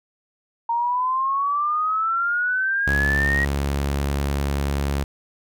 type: exponential sweep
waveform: sine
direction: up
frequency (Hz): 924 to 1905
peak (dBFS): -19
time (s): 0.69-3.45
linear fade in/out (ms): 5
type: tone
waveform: sawtooth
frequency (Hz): 70.3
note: C#2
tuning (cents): +25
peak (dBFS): -17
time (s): 2.87-5.04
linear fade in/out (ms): 5
effects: none